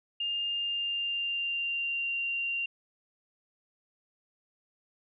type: tone with pitch glide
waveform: sine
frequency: 2812 to 2770 Hz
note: F7 to F7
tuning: +11 to -15 cents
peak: -29 dBFS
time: 0.2-2.66 s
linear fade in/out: 5 ms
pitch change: -26 cents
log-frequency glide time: 0.46-2.09 s
effects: none